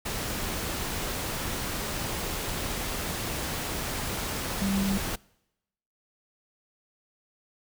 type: tone in noise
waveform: sine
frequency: 196 Hz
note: G3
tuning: in tune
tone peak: -25 dBFS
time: 4.61-4.98 s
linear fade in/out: 10 ms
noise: pink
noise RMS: -32 dBFS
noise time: 0.05-5.16 s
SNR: +4 dB
effects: noise-tail reverb RT60 0.9 s tail -25 dB re dry